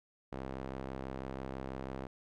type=tone with band-pass filter; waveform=sawtooth; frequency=66.1 Hz; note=C2; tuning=18 cents sharp; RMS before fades=-42 dBFS; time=0.32-2.07 s; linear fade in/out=5 ms; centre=520 Hz; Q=0.58; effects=none